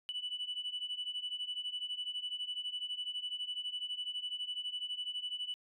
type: beating tone pair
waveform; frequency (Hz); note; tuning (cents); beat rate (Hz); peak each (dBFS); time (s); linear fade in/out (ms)
sine; 2960 / 2972; F#7 / F#7; 0 / +7; 12; -40 / -38; 0.09-5.54; 0
effects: tanh soft clip ceiling -32 dBFS